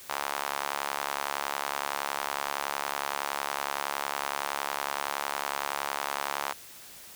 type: tone with high-pass filter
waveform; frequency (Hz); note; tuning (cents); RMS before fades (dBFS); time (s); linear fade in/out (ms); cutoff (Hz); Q
sawtooth; 70.8; C#2; +37; -33; 0.09-6.53; 10; 920; 1.8
effects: white hiss -48 dBFS RMS until 7.15 s